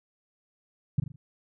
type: tone with echo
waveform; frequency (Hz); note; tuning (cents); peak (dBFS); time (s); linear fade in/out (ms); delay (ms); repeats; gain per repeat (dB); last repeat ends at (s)
sine; 138.59; C#3; 0; -18; 0.98-1; 5; 40; 4; -7; 1.16
effects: none